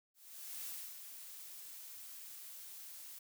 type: noise with ADSR envelope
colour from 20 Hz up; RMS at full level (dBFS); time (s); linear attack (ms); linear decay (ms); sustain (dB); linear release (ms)
blue; -44; 0.14-3.19; 520; 280; -7; 8
effects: none